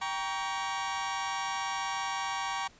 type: chord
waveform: sawtooth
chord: G diminished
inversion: none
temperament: just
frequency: 784 / 940.8 / 1128.9 Hz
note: G5 / Bb5 / Db6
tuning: 0 / +16 / +31 cents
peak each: -32 dBFS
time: 0.01-2.68 s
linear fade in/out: 10 ms
effects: pink hiss -58 dBFS RMS until 2.79 s + resampled to 16000 Hz